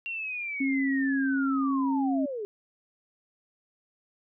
sine linear sweep, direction down, 2763 to 394.1 Hz, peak -31 dBFS, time 0.06-2.45 s, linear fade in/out 0 ms
sine tone, 270.9 Hz, C#4, 40 cents flat, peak -24 dBFS, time 0.6-2.26 s, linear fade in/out 10 ms
effects none

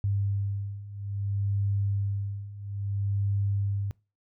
sine beating tone pair, 99.6 / 100.2 Hz, G2 / G2, +28 / +38 cents, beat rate 0.6 Hz, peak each -31 / -28 dBFS, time 0.04-3.91 s, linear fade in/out 0 ms, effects noise-tail reverb RT60 0.3 s tail -24 dB re dry

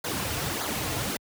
pink noise with flanger, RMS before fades -30 dBFS, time 0.04-1.17 s, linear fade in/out 5 ms, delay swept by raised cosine 0.36 to 5.36 ms, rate 1.7 Hz, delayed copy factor -0.7, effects high-pass 60 Hz 12 dB/octave

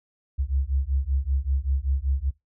sine beating tone pair, 65.41 / 70.61 Hz, C2 / C#2, 0 / +33 cents, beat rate 5.2 Hz, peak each -25 dBFS, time 0.38-2.31 s, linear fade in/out 20 ms, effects noise-tail reverb RT60 0.2 s tail -22 dB re dry

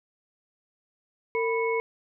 sine tone cluster, 454.6 / 987 / 2198 Hz, A#4 / B5 / C#7, -43 / -1 / -15 cents, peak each -25 / -31 / -31 dBFS, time 1.35-1.8 s, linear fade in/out 0 ms, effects none

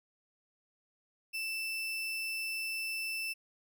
35% pulse tone, 2654 Hz, E7, 11 cents sharp, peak -33 dBFS, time 1.33-3.34 s, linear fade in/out 20 ms, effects none

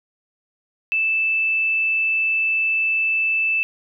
sine tone, 2637 Hz, E7, in tune, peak -17 dBFS, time 0.92-3.63 s, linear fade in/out 0 ms, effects none

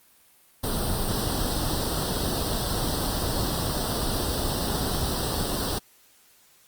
pink noise with comb filter, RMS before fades -27 dBFS, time 0.63-5.79 s, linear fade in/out 10 ms, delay 0.22 ms, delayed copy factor +0.85, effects white hiss -58 dBFS RMS until 6.67 s + Opus 32 kbps

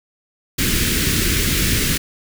pink band-stop noise, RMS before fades -18 dBFS, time 0.58-1.98 s, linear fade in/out 10 ms, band 380 to 1600 Hz, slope 24 dB/octave, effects none

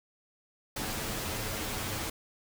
pink noise with comb filter, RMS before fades -35 dBFS, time 0.76-2.1 s, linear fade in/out 5 ms, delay 9.3 ms, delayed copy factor +0.55, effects none

